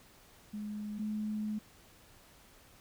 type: tone pair in turn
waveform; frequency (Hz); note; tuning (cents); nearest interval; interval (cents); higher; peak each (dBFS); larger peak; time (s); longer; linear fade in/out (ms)
sine; 209.6 / 213; G#3 / G#3; +16 / +44; unison; 28; second; -37 / -33; second; 0.53-0.99 / 0.99-1.59; second; 10
effects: pink hiss -60 dBFS RMS until 2.8 s